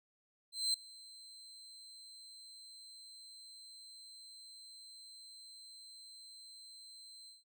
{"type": "tone with ADSR envelope", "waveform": "35% pulse", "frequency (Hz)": 4104, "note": "C8", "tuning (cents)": -34, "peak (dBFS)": -28, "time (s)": [0.52, 7.44], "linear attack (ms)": 220, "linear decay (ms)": 3, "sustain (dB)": -23, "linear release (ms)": 160, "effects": []}